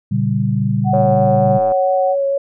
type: chord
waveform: sine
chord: G diminished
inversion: first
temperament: just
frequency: 117.6 / 141.12 / 196 Hz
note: Bb2 / Db3 / G3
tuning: +16 / +31 / 0 cents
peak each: -18 / -19 / -18 dBFS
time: 0.11-1.59 s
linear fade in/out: 10 ms
type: tone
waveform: sine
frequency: 745 Hz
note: F#5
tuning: 12 cents sharp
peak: -16 dBFS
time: 0.84-2.16 s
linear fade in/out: 50 ms
type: tone with vibrato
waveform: sine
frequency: 554.4 Hz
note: C#5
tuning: in tune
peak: -14 dBFS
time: 0.93-2.38 s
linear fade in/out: 5 ms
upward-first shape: sine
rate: 4.3 Hz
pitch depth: 11 cents each way
type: click train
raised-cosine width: 1 ms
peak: -16 dBFS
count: 86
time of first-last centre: 0.94-1.72 s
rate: 109 Hz
effects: none